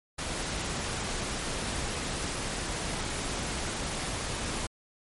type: noise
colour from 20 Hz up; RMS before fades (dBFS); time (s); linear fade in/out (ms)
pink; -33; 0.18-4.67; 10
effects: MP3 48 kbps